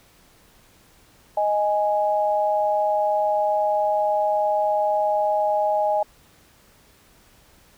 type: tone pair together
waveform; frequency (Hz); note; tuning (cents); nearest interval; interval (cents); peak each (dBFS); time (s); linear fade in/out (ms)
sine; 622.2 / 830.6; D#5 / G#5; 0 / 0; perfect fourth; 500; -21; 1.37-6.03; 5
effects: pink hiss -55 dBFS RMS until 7.77 s